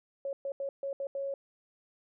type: tone bursts at uneven times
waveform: sine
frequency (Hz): 552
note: C#5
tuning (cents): -7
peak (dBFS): -32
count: 6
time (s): 0.25-0.33 / 0.45-0.52 / 0.6-0.69 / 0.83-0.93 / 1-1.07 / 1.15-1.34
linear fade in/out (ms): 2
effects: none

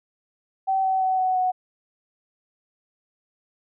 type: tone with pitch steps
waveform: sine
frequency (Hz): 768 / 760.5 / 753.1 / 745.7 / 738.4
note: G5 / F#5 / F#5 / F#5 / F#5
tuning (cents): -36 / +47 / +30 / +13 / -4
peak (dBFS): -19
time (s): 0.67-1.52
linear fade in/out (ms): 20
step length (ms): 170
effects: none

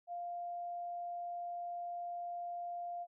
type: tone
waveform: sine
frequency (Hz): 698.5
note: F5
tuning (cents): 0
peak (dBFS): -39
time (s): 0.07-3.07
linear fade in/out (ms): 50
effects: none

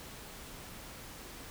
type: silence
effects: pink hiss -48 dBFS RMS until 1.5 s

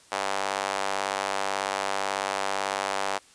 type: tone with high-pass filter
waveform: square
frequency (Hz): 49.07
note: G1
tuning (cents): +2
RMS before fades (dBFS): -29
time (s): 0.11-3.19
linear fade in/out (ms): 20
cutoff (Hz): 750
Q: 1.5
effects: white hiss -55 dBFS RMS until 3.34 s + resampled to 22050 Hz

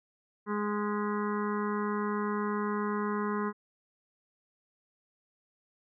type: harmonic tone with a mistuned harmonic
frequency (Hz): 207.7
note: G#3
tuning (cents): 0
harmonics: 1 / 2 / 4 / 5 / 6 / 7 / 8 / 9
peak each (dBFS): -32 / -34 / -46 / -36 / -40 / -44 / -46 / -47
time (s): 0.46-3.53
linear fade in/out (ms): 50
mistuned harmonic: 9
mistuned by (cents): +59
effects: none

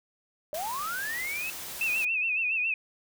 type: linear sweep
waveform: sine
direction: up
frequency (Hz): 580 to 2640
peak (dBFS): -31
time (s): 0.53-1.5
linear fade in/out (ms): 0
type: noise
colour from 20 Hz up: white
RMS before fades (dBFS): -39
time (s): 0.54-2.05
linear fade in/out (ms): 5
type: tone with vibrato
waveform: sine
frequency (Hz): 2583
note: E7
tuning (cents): -36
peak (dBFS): -25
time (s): 1.81-2.74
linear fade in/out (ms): 2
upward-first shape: sine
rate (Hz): 7.2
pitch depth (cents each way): 91
effects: none

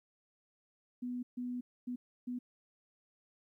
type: tone bursts at uneven times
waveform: sine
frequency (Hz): 246.9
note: B3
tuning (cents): 0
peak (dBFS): -36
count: 4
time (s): 1.02-1.23 / 1.37-1.61 / 1.87-1.96 / 2.27-2.39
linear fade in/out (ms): 10
effects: 13-bit

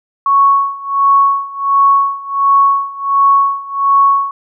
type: tone with tremolo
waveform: sine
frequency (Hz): 1108.7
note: C#6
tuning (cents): 0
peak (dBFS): -5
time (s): 0.26-4.31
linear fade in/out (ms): 2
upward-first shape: sine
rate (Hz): 1.4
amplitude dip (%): 90
effects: none

